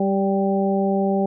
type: harmonic tone with a mistuned harmonic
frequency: 196 Hz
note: G3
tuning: in tune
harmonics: 1 / 2 / 3 / 4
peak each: -20 / -23 / -25 / -26 dBFS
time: 0-1.26 s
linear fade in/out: 5 ms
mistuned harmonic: 3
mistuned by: -19 cents
effects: none